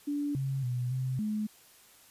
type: tone with pitch steps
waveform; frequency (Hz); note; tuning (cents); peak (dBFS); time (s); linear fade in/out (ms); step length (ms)
sine; 289.5 / 135.4 / 123.8 / 129.7 / 213.1; D4 / C#3 / B2 / C3 / G#3; -25 / -40 / +5 / -15 / +45; -29; 0.07-1.47; 10; 280
effects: white hiss -58 dBFS RMS until 2.1 s + resampled to 32000 Hz